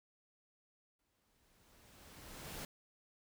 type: noise with exponential growth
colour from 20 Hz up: pink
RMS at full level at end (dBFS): -44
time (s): 0.99-2.65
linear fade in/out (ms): 2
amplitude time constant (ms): 360
effects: none